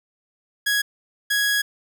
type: tone bursts at uneven times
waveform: sawtooth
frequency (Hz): 1663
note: G#6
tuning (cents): +2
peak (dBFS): -15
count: 2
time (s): 0.66-0.82 / 1.3-1.62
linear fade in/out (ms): 10
effects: none